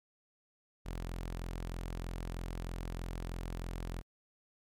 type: tone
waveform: sawtooth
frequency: 43.16 Hz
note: F1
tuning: 20 cents flat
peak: -34 dBFS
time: 0.85-4.02 s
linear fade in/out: 20 ms
effects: MP3 96 kbps